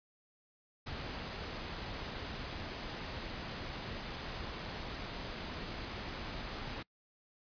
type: noise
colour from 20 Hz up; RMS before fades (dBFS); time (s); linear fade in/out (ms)
pink; -42; 0.86-6.83; 10
effects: noise-tail reverb RT60 0.1 s tail -24 dB re dry + resampled to 11025 Hz